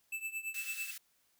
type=tone with tremolo; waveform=square; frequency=2637 Hz; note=E7; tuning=in tune; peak=-35 dBFS; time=0.12-0.91 s; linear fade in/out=5 ms; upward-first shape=triangle; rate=9 Hz; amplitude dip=90%
type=high-pass noise; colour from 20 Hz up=white; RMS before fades=-46 dBFS; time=0.54-0.98 s; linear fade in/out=5 ms; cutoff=1400 Hz; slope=48 dB/octave
effects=white hiss -73 dBFS RMS until 1.39 s